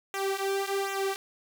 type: tone with flanger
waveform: sawtooth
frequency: 392 Hz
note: G4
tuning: in tune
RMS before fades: -30 dBFS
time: 0.14-1.16 s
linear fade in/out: 0 ms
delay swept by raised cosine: 0.21 to 3.61 ms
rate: 1.3 Hz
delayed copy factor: -0.85
effects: none